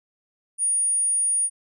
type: tone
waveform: sine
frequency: 9540 Hz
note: D9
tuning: 26 cents sharp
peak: -19 dBFS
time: 0.58-1.5 s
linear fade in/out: 50 ms
effects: none